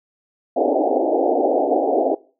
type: band-pass noise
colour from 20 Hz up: white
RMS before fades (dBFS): -18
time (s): 0.56-2.15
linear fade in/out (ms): 10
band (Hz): 260 to 790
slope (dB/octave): 96
effects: noise-tail reverb RT60 0.4 s tail -22 dB re dry